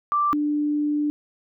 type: tone pair in turn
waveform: sine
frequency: 1174.7 / 296 Hz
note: D6 / D4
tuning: 0 / +14 cents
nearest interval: 2 octaves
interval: 2386 cents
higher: first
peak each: -18 / -20 dBFS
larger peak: first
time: 0.12-0.33 / 0.33-1.1 s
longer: second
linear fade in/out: 0 ms
effects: none